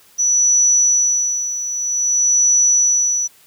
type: tone with tremolo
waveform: sine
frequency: 5920 Hz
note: F#8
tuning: in tune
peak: -10 dBFS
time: 0.18-3.28 s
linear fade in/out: 20 ms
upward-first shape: sine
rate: 0.52 Hz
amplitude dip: 70%
effects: white hiss -50 dBFS RMS until 3.46 s + high-pass 60 Hz 12 dB/octave